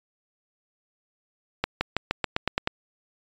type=accelerating click train; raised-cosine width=0.3 ms; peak=-7 dBFS; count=9; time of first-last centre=1.64-2.674 s; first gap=170 ms; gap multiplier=0.92; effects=resampled to 16000 Hz